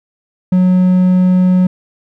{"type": "tone", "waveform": "triangle", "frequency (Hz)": 183.1, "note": "F#3", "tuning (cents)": -18, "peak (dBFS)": -5, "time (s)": [0.52, 1.67], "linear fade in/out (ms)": 5, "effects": []}